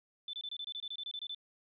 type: tone bursts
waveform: sine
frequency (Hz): 3520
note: A7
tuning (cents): 0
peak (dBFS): -38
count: 14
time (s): 0.28-1.347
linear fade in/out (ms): 2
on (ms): 53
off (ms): 25
effects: none